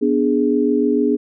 sine chord, G# diminished, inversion first, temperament equal, 246.9 / 293.7 / 415.3 Hz, B3 / D4 / G#4, 0 / 0 / 0 cents, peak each -18 dBFS, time 0.01-1.17 s, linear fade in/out 20 ms, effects none

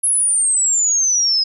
sine exponential sweep, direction down, 10780 to 5040 Hz, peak -13 dBFS, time 0.03-1.44 s, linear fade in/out 10 ms, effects none

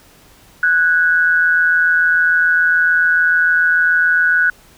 sine tone pair together, 1476.1 / 1643 Hz, F#6 / G#6, -5 / -19 cents, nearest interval major second, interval 186 cents, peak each -11 / -18 dBFS, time 0.63-4.5 s, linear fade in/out 2 ms, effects pink hiss -47 dBFS RMS until 4.77 s

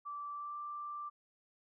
sine tone with pitch glide, 1164 to 1177.5 Hz, D6 to D6, -16 to +4 cents, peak -40 dBFS, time 0.05-1.1 s, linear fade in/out 20 ms, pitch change +20 cents, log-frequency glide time 0.32-0.57 s, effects none

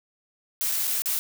blue noise with dropouts, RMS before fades -26 dBFS, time 0.61-1.19 s, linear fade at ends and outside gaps 0 ms, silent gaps 0.716-0.72 / 0.872-0.876 / 1.02-1.058 s, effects none

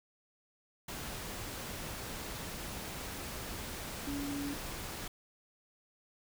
sine tone in noise, 283.7 Hz, C#4, 40 cents sharp, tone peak -36 dBFS, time 4.07-4.54 s, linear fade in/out 5 ms, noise pink, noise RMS -42 dBFS, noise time 0.88-5.08 s, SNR +3 dB, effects none

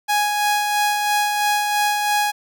sawtooth tone with tremolo, 830.6 Hz, G#5, in tune, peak -12 dBFS, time 0.08-2.32 s, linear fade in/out 20 ms, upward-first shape sine, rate 3 Hz, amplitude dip 35%, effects none

